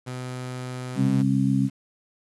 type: tone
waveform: sawtooth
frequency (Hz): 126.6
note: B2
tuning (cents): +43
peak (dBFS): -27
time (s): 0.06-1.23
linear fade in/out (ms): 20
type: harmonic tone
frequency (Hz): 67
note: C2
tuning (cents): +42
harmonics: 2 / 3 / 4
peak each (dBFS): -23 / -23 / -23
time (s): 0.95-1.7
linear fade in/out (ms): 50
effects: resampled to 24000 Hz + 8-bit